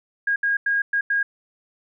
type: tone bursts at uneven times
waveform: sine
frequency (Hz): 1632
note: G#6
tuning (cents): -31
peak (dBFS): -18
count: 5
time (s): 0.27-0.36 / 0.43-0.57 / 0.66-0.82 / 0.93-1.01 / 1.1-1.23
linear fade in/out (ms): 5
effects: none